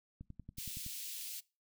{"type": "click train", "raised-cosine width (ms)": 5, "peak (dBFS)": -35, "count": 8, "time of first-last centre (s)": [0.21, 0.864], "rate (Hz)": 10.7}
{"type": "high-pass noise", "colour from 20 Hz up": "white", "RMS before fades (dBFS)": -44, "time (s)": [0.57, 1.41], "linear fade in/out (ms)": 20, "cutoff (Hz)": 2600, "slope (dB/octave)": 24}
{"effects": ["noise-tail reverb RT60 0.3 s tail -23 dB re dry"]}